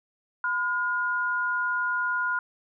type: tone pair together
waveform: sine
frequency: 1009 / 1427 Hz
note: B5 / F6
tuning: +37 / +37 cents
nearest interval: tritone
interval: 600 cents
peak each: -30 / -25 dBFS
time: 0.44-2.39 s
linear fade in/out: 2 ms
effects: none